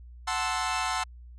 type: chord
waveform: sawtooth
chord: F# half-diminished seventh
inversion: none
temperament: equal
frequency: 740 / 880 / 1046.5 / 1318.5 Hz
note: F#5 / A5 / C6 / E6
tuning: 0 / 0 / 0 / 0 cents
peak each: -29 dBFS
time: 0.27-1.04 s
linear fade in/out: 10 ms
effects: added 60 Hz sine -44 dBFS peak until 1.38 s + resampled to 22050 Hz